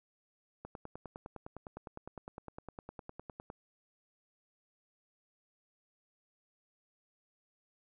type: click train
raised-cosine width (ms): 1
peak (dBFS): -30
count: 29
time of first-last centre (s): 0.65-3.501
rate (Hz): 9.82
effects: none